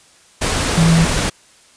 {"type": "tone in noise", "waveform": "sine", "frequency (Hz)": 164.81, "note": "E3", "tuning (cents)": 0, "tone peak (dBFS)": -9, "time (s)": [0.77, 1.05], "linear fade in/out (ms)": 10, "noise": "pink", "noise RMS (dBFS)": -18, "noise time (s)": [0.41, 1.3], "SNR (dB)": 6, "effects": ["white hiss -49 dBFS RMS until 1.76 s", "resampled to 22050 Hz"]}